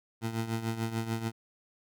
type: tone with tremolo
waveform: 20% pulse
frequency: 113.3 Hz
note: A#2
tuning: 49 cents flat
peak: -23 dBFS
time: 0.21-1.32 s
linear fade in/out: 50 ms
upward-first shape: triangle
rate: 6.8 Hz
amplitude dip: 75%
effects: none